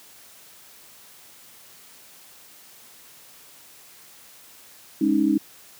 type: chord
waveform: sine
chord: Ab suspended fourth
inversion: none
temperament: equal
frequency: 207.7 / 277.2 / 311.1 Hz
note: Ab3 / Db4 / Eb4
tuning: 0 / 0 / 0 cents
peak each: -24 / -22 / -20 dBFS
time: 5.01-5.38 s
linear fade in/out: 5 ms
effects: white hiss -49 dBFS RMS until 5.79 s + high-pass 80 Hz 12 dB/octave